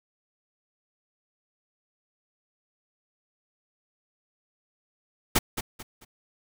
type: noise with echo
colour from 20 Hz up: pink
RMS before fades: -20 dBFS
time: 5.35-5.39 s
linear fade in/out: 10 ms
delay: 220 ms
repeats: 3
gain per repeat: -10 dB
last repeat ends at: 6.05 s
effects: none